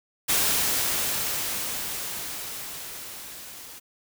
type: noise with level ramp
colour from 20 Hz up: white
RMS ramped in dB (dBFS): -22 to -43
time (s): 0.28-3.8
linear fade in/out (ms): 20
effects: none